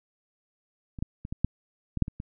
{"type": "clicks", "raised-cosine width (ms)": 5, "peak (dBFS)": [-26, -16, -24, -20, -10, -18, -7, -22, -23], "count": 9, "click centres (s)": [0.988, 1.025, 1.251, 1.325, 1.446, 1.973, 2.023, 2.081, 2.201], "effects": []}